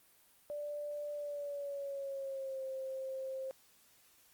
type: tone with pitch glide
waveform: sine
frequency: 587.3 to 529.3 Hz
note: D5 to C5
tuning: 0 to +20 cents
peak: -38 dBFS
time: 0.5-3.51 s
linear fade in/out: 0 ms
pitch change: -180 cents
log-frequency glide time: 1.14-2.63 s
effects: white hiss -66 dBFS RMS until 4.33 s + Opus 32 kbps